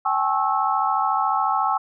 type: tone cluster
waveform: sine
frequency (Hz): 778 / 852 / 1091 / 1309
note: G5 / G#5 / C#6 / E6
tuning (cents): -13 / +44 / -28 / -13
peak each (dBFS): -24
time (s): 0.05-1.78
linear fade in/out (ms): 10
effects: none